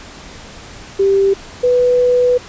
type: tone pair in turn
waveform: sine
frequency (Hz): 392.3 / 494.3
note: G4 / B4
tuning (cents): +1 / +1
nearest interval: major third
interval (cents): 400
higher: second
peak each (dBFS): -9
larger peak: neither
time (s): 0.99-1.34 / 1.63-2.38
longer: second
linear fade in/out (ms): 10
effects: pink hiss -35 dBFS RMS until 2.48 s + resampled to 16000 Hz